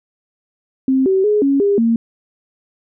sine tone with pitch steps, 264 / 381.9 / 419.6 / 276.9 / 403.2 / 229.7 Hz, C4 / G4 / G#4 / C#4 / G4 / A#3, +16 / -45 / +18 / -2 / +49 / -25 cents, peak -11 dBFS, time 0.88-1.96 s, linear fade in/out 2 ms, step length 180 ms, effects none

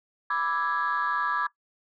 sine chord, E dominant seventh, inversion second, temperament equal, 987.8 / 1174.7 / 1318.5 / 1661.2 Hz, B5 / D6 / E6 / G#6, 0 / 0 / 0 / 0 cents, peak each -31 / -27 / -32 / -28 dBFS, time 0.3-1.47 s, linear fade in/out 5 ms, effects noise-tail reverb RT60 0.1 s tail -18 dB re dry + tanh soft clip ceiling -18 dBFS

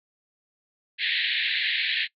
pink band-pass noise, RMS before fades -26 dBFS, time 0.98-2.08 s, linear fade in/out 50 ms, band 1700 to 4200 Hz, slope 96 dB/octave, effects noise-tail reverb RT60 0.1 s tail -21 dB re dry

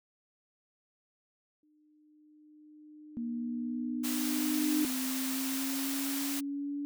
sine tone with exponential growth, 302.9 Hz, D#4, 46 cents flat, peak -26 dBFS, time 1.63-4.85 s, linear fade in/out 2 ms, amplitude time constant 700 ms
sine exponential sweep, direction up, 234.3 to 287.8 Hz, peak -33 dBFS, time 3.17-6.85 s, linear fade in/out 0 ms
white high-pass noise, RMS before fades -37 dBFS, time 4.03-6.41 s, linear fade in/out 20 ms, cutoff 540 Hz, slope 12 dB/octave
effects none

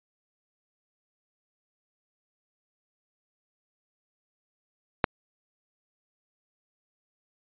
click, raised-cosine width 0.5 ms, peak -4 dBFS, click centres 5.042 s, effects resampled to 8000 Hz

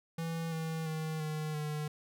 square tone with pitch steps, 164.81 / 161.23 / 157.73 / 154.31 / 150.96 Hz, E3 / E3 / D#3 / D#3 / D3, 0 / -38 / +24 / -14 / +48 cents, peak -35 dBFS, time 0.18-1.88 s, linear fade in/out 5 ms, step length 340 ms, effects none

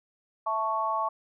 sine chord, A major, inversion second, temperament equal, 659.3 / 880 / 1108.7 Hz, E5 / A5 / C#6, 0 / 0 / 0 cents, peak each -33 / -30 / -28 dBFS, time 0.46-1.09 s, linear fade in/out 10 ms, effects none

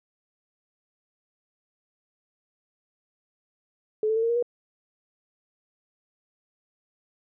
sine tone with pitch steps, 430.6 / 440.4 / 450.4 / 460.7 / 471.2 / 481.9 Hz, A4 / A4 / A4 / A#4 / A#4 / B4, -37 / +2 / +40 / -20 / +19 / -43 cents, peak -21 dBFS, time 4.03-4.426 s, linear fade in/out 2 ms, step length 66 ms, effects none

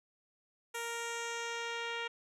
10% pulse tone with low-pass filter sweep, 466.2 Hz, A#4, in tune, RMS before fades -39 dBFS, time 0.74-2.08 s, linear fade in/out 10 ms, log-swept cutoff 11000 to 3400 Hz, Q 1.6, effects none

